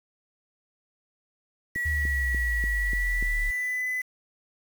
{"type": "tone with pitch glide", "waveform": "sine", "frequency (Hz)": [1933, 2007], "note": ["B6", "B6"], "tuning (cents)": [-38, 27], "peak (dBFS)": -26, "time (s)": [1.75, 4.02], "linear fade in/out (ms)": 10, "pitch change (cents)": 65, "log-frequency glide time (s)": [2.71, 3.88]}
{"type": "click train", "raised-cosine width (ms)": 3, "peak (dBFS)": -24, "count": 6, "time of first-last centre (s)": [1.76, 3.226], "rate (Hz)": 3.41}
{"type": "exponential sweep", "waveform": "sine", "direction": "down", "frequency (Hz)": [77.78, 34.86], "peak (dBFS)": -26, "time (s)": [1.85, 3.51], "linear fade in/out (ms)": 10}
{"effects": ["7-bit"]}